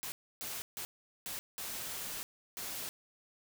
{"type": "noise bursts at uneven times", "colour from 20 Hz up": "white", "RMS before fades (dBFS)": -41, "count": 6, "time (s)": [[0.03, 0.12], [0.41, 0.62], [0.77, 0.85], [1.26, 1.39], [1.58, 2.23], [2.57, 2.89]], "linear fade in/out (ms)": 0, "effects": []}